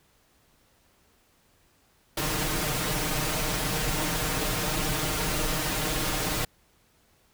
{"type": "noise with comb filter", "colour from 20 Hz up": "pink", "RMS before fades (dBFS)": -28, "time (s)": [2.17, 6.45], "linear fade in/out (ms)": 5, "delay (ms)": 6.5, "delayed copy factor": 0.8, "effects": ["pink hiss -64 dBFS RMS until 7.33 s"]}